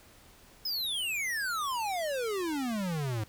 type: exponential sweep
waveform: square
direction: down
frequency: 5210 to 103.83 Hz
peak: -31 dBFS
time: 0.65-3.24 s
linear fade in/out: 5 ms
effects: pink hiss -57 dBFS RMS until 3.28 s